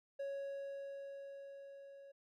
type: tone with level ramp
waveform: triangle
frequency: 554.4 Hz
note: C#5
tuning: in tune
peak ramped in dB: -37 to -52 dBFS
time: 0.19-2.12 s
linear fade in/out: 10 ms
effects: none